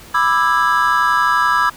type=chord; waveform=triangle; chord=E dominant seventh; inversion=second; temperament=just; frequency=988.9 / 1186.7 / 1318.5 / 1648.1 Hz; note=B5 / D6 / E6 / G#6; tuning=+2 / +18 / 0 / -14 cents; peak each=-16 dBFS; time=0.14-1.7 s; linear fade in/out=10 ms; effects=pink hiss -40 dBFS RMS until 1.76 s